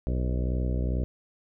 harmonic tone with a mistuned harmonic, 62.3 Hz, B1, 16 cents sharp, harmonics 1 / 2 / 3 / 4 / 5 / 6 / 7 / 8 / 9 / 10, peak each -26 / -32 / -36 / -38 / -40 / -42 / -43 / -44 / -45 / -46 dBFS, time 0.07-1.04 s, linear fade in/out 0 ms, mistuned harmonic 9, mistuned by -42 cents, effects none

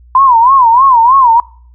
sine tone with vibrato, 997 Hz, B5, 16 cents sharp, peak -3 dBFS, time 0.15-1.4 s, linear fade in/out 2 ms, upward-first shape sine, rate 3.2 Hz, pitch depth 170 cents each way, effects noise-tail reverb RT60 0.5 s tail -24 dB re dry + added 60 Hz sine -37 dBFS peak until 1.74 s

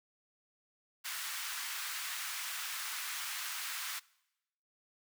pink high-pass noise, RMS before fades -40 dBFS, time 1.04-4 s, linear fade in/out 20 ms, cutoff 1200 Hz, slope 24 dB/octave, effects noise-tail reverb RT60 0.9 s tail -23 dB re dry

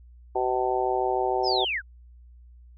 harmonic tone, 126.7 Hz, B2, 45 cents sharp, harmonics 3 / 4 / 5 / 6 / 7, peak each -27 / -31 / -32 / -27 / -30 dBFS, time 0.35-1.65 s, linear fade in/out 10 ms
sine linear sweep, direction down, 5450 to 1388 Hz, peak -25 dBFS, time 1.43-1.82 s, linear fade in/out 50 ms
effects added 60 Hz sine -47 dBFS peak until 2.77 s

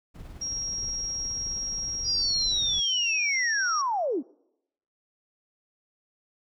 brown noise with tremolo, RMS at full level -40 dBFS, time 0.14-2.81 s, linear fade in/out 20 ms, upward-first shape sine, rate 19 Hz, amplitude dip 40%
sine tone, 5610 Hz, F8, 7 cents sharp, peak -29 dBFS, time 0.41-3.82 s, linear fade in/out 10 ms
sine linear sweep, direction down, 4978 to 220 Hz, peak -24 dBFS, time 2.04-4.23 s, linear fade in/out 50 ms
effects noise-tail reverb RT60 0.8 s tail -24 dB re dry

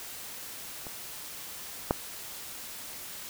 clicks, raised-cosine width 1 ms, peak -27 / -9 dBFS, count 2, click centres 0.868 / 1.909 s, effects white hiss -42 dBFS RMS until 3.29 s

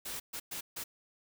white noise bursts at uneven times, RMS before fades -40 dBFS, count 4, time 0.05-0.2 / 0.33-0.4 / 0.51-0.61 / 0.76-0.84 s, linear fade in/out 10 ms, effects none

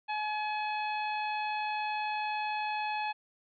harmonic tone, 849 Hz, G#5, 38 cents sharp, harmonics 1 / 2 / 3 / 4 / 5, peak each -32 / -42 / -38 / -47 / -49 dBFS, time 0.08-3.13 s, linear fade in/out 20 ms, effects none

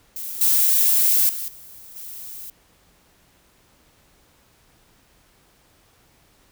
violet noise with level steps, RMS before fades -31 / -17 / -29 / -43 / -36 dBFS, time 0.16-2.5 s, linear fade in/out 2 ms, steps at 0.41 / 1.29 / 1.48 / 1.96 s, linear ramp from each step 2 ms, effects pink hiss -58 dBFS RMS until 6.51 s

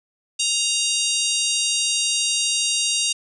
harmonic tone with a mistuned harmonic, 932.3 Hz, A#5, in tune, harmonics 3 / 4 / 5 / 6 / 7 / 8 / 9 / 10, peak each -25 / -26 / -27 / -28 / -28 / -29 / -30 / -30 dBFS, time 0.39-3.13 s, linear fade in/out 10 ms, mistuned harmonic 6, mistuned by +49 cents, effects none

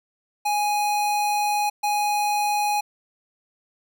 square tone bursts at uneven times, 830.6 Hz, G#5, in tune, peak -21 dBFS, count 2, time 0.45-1.7 / 1.83-2.81 s, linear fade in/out 10 ms, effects none

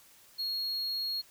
triangle tone, 4299 Hz, C8, 46 cents sharp, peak -30 dBFS, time 0.38-1.22 s, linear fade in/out 20 ms, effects white hiss -59 dBFS RMS until 1.3 s

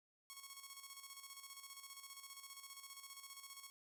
5% pulse tone with tremolo, 1100 Hz, C#6, 14 cents flat, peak -39 dBFS, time 0.3-3.7 s, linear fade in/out 0 ms, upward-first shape square, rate 15 Hz, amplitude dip 55%, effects none

